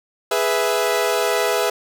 sawtooth chord, E major, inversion first, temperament equal, 415.3 / 493.9 / 659.3 Hz, G#4 / B4 / E5, 0 / 0 / 0 cents, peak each -18 dBFS, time 0.31-1.7 s, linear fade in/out 5 ms, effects none

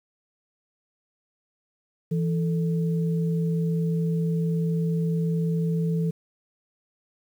sine tone pair together, 164.81 / 440.3 Hz, E3 / A4, 0 / +1 cents, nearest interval octave + perfect fourth, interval 1701 cents, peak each -22 / -32 dBFS, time 2.11-6.11 s, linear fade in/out 10 ms, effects 9-bit

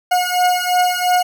40% pulse beating tone pair, 721 / 723.9 Hz, F#5 / F#5, -45 / -38 cents, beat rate 2.9 Hz, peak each -16 dBFS, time 0.11-1.23 s, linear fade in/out 10 ms, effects none

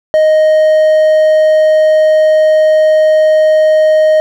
triangle tone, 622.3 Hz, D#5, in tune, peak -3 dBFS, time 0.14-4.2 s, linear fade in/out 0 ms, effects none

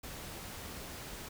pink noise, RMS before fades -45 dBFS, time 0.03-1.29 s, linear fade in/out 10 ms, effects none

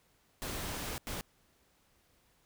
pink noise bursts at uneven times, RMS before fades -39 dBFS, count 2, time 0.42-0.98 / 1.07-1.21 s, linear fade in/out 0 ms, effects pink hiss -70 dBFS RMS until 2.45 s

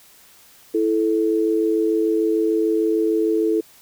sine tone pair together, 329.7 / 436.4 Hz, E4 / A4, 0 / -14 cents, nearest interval perfect fourth, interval 486 cents, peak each -19 dBFS, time 0.74-3.61 s, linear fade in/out 10 ms, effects white hiss -50 dBFS RMS until 3.81 s

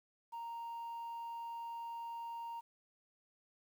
sine tone, 930 Hz, A#5, 4 cents flat, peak -39 dBFS, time 0.32-2.61 s, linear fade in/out 20 ms, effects tanh soft clip ceiling -41 dBFS + 11-bit

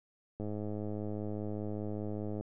click train, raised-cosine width 2 ms, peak -26 dBFS, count 212, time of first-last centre 0.4-2.41 s, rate 105 Hz, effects none

